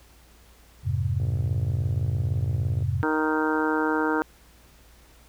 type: chord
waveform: sine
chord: F minor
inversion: none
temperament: just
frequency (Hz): 87.31 / 104.77 / 130.96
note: F2 / Ab2 / C3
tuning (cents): 0 / +16 / +2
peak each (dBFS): -27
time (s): 0.83-3.05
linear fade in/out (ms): 50
type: click train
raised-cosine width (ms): 2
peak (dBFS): -28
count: 95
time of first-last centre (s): 1.2-2.823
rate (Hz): 57.9
type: harmonic tone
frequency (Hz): 155.56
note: D#3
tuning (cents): 0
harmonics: 2 / 3 / 4 / 5 / 6 / 7 / 8 / 9 / 10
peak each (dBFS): -25 / -28 / -39 / -35 / -29 / -39 / -35 / -31 / -32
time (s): 3.03-4.22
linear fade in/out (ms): 0
effects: added 58 Hz sine -54 dBFS peak until 5.28 s + pink hiss -56 dBFS RMS until 5.28 s